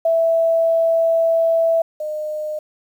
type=tone pair in turn; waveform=sine; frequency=659.3 / 610.6 Hz; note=E5 / D#5; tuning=0 / -33 cents; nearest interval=minor second; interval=133 cents; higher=first; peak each=-13 / -22 dBFS; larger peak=first; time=0.05-1.82 / 2-2.59 s; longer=first; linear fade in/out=5 ms; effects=8-bit